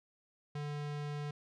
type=tone; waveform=square; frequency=146.83 Hz; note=D3; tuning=in tune; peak=-38 dBFS; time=0.55-1.31 s; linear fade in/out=5 ms; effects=low-pass 5000 Hz 12 dB/octave